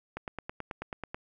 click train, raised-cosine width 0.5 ms, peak -21 dBFS, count 10, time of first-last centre 0.17-1.145 s, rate 9.23 Hz, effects none

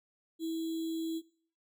sine tone with sample-and-hold, 325.8 Hz, E4, 20 cents flat, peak -32 dBFS, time 0.39-1.22 s, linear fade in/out 50 ms, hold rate 3675 Hz, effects noise-tail reverb RT60 0.5 s tail -19 dB re dry

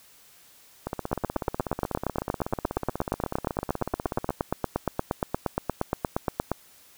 two click trains, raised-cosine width 1 ms, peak -10 / -15 dBFS, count 47 / 57, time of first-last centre 1.13-6.516 / 0.87-4.306 s, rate 8.54 / 16.3 Hz, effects white hiss -55 dBFS RMS until 6.97 s

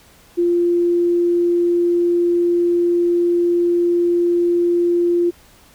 sine tone, 347.1 Hz, F4, 11 cents flat, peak -13 dBFS, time 0.37-5.31 s, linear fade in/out 20 ms, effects pink hiss -49 dBFS RMS until 5.74 s

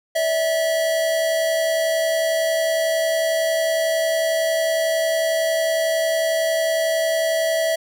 square tone pair together, 580 / 651 Hz, D5 / E5, -22 / -22 cents, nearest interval major second, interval 200 cents, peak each -29 / -19 dBFS, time 0.15-7.76 s, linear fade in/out 10 ms, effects none

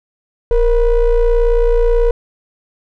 triangle ring-modulated tone, 249.2 Hz, B3, 16 cents sharp, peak -4 dBFS, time 0.51-2.11 s, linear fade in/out 2 ms, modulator 220 Hz, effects none

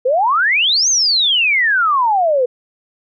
sine exponential two-way sweep, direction up then down, 479.4 to 6530 to 479.4 Hz, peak -11 dBFS, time 0.05-2.46 s, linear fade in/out 10 ms, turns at 0.89 s, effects none

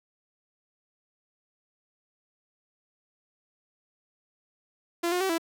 sawtooth tone with pitch steps, 342.3 / 358.1 / 382.5 / 331.6 Hz, F4 / F4 / G4 / E4, -35 / +43 / -42 / +10 cents, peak -21 dBFS, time 5.03-5.382 s, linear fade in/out 10 ms, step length 88 ms, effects none

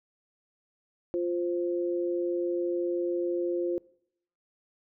sine tone pair together, 349.2 / 523.2 Hz, F4 / C5, 0 / 0 cents, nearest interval perfect fifth, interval 700 cents, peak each -27 / -33 dBFS, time 1.14-3.78 s, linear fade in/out 0 ms, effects noise-tail reverb RT60 0.7 s tail -23 dB re dry

